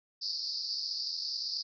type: band-pass noise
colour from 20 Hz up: pink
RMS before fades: -36 dBFS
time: 0.21-1.63 s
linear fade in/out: 20 ms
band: 4500 to 5100 Hz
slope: 96 dB/octave
effects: none